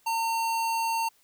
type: tone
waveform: square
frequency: 910 Hz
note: A#5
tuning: 42 cents flat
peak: -26 dBFS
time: 0.06-1.09 s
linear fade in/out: 10 ms
effects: white hiss -64 dBFS RMS until 1.23 s